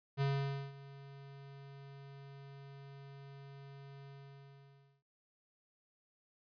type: tone with ADSR envelope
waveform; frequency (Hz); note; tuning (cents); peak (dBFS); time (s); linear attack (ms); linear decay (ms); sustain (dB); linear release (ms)
square; 138.59; C#3; 0; -31; 0.17-5.03; 42; 510; -20; 950
effects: resampled to 11025 Hz